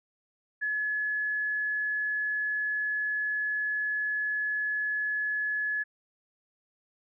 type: tone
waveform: sine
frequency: 1704 Hz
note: G#6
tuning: 44 cents sharp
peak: -27 dBFS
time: 0.61-5.84 s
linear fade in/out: 20 ms
effects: none